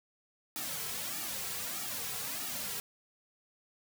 white noise with flanger, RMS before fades -38 dBFS, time 0.56-2.8 s, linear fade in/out 0 ms, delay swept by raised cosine 1.9 to 3.4 ms, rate 1.6 Hz, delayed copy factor -1, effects none

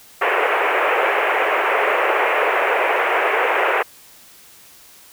pink band-pass noise, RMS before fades -18 dBFS, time 0.21-3.83 s, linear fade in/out 10 ms, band 400 to 2600 Hz, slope 48 dB/octave, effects white hiss -46 dBFS RMS until 5.12 s

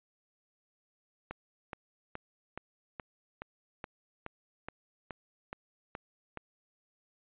click train, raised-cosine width 0.5 ms, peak -24 dBFS, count 13, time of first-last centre 1.31-6.373 s, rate 2.37 Hz, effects resampled to 8000 Hz

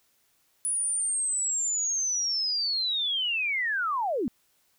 sine linear sweep, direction down, 9900 to 207.7 Hz, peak -25 dBFS, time 0.65-4.28 s, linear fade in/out 0 ms, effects white hiss -68 dBFS RMS until 4.78 s

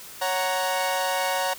sawtooth chord, F# major, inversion second, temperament equal, 554.4 / 740 / 932.3 Hz, C#5 / F#5 / A#5, 0 / 0 / 0 cents, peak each -24 dBFS, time 0.21-1.54 s, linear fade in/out 10 ms, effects white hiss -42 dBFS RMS until 1.58 s

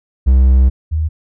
triangle / sine tone pair in turn, 64.8 / 78.34 Hz, C2 / D#2, -16 / +12 cents, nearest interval minor third, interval 328 cents, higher second, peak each -4 / -13 dBFS, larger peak first, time 0.26-0.7 / 0.91-1.09 s, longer first, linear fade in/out 20 ms, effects none

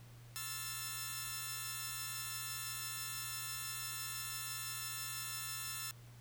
5% pulse chord, F major seventh, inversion second, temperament equal with one note detuned, 1059.9 / 1318.5 / 1396.9 / 1760 Hz, C6 / E6 / F6 / A6, +22 / 0 / 0 / 0 cents, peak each -39 / -33 / -39 / -34 dBFS, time 0.36-5.91 s, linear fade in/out 0 ms, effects added 119 Hz sine -54 dBFS peak until 6.2 s + pink hiss -63 dBFS RMS until 6.2 s

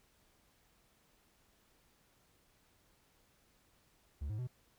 triangle tone with pitch steps, 71.5 / 106.5 / 125.1 Hz, D2 / G#2 / B2, -46 / +44 / +23 cents, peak -35 dBFS, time 4.21-4.474 s, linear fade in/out 10 ms, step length 88 ms, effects pink hiss -71 dBFS RMS until 4.78 s

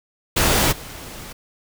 pink noise with level steps, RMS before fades -17 / -36 dBFS, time 0.36-1.33 s, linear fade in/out 10 ms, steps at 0.71 s, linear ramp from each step 20 ms, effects none

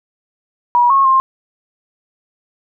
sine tone with pitch steps, 965 / 1090 / 1059 Hz, B5 / C#6 / C6, -40 / -29 / +21 cents, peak -8 dBFS, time 0.75-1.2 s, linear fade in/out 0 ms, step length 150 ms, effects none

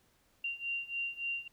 sine beating tone pair, 2768 / 2771.5 Hz, F7 / F7, -16 / -14 cents, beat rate 3.5 Hz, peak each -39 / -37 dBFS, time 0.44-1.48 s, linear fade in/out 5 ms, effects pink hiss -70 dBFS RMS until 1.52 s

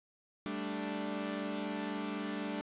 sawtooth chord, G suspended second, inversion none, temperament equal, 196 / 220 / 293.7 Hz, G3 / A3 / D4, 0 / 0 / 0 cents, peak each -37 / -37 / -35 dBFS, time 0.46-2.61 s, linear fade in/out 0 ms, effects resampled to 8000 Hz + 9-bit

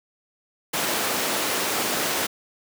pink high-pass noise, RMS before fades -25 dBFS, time 0.73-2.27 s, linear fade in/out 10 ms, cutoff 310 Hz, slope 12 dB/octave, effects none

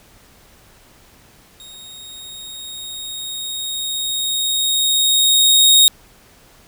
sawtooth tone with level ramp, 3739 Hz, A#7, 4 cents sharp, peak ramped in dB -34 to -4 dBFS, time 1.6-5.88 s, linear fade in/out 0 ms, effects pink hiss -49 dBFS RMS until 6.67 s

